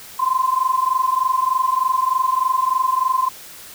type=tone pair together; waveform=sine; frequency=1023.2 / 1046.5 Hz; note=C6 / C6; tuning=-39 / 0 cents; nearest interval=unison; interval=39 cents; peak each=-19 / -18 dBFS; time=0.19-3.29 s; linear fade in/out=10 ms; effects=white hiss -39 dBFS RMS until 3.74 s